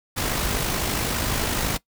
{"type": "noise with amplitude modulation", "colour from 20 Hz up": "pink", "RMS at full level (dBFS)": -23, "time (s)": [0.16, 1.78], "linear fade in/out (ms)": 20, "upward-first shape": "sine", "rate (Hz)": 51.9, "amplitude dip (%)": 40, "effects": ["noise-tail reverb RT60 0.1 s tail -20 dB re dry"]}